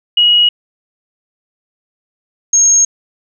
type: tone pair in turn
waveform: sine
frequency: 2901 / 6513 Hz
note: F#7 / G#8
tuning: -35 / -35 cents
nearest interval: octave + major second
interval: 1400 cents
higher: second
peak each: -6 dBFS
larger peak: neither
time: 0.17-0.49 / 2.53-2.85 s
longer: neither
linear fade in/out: 5 ms
effects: none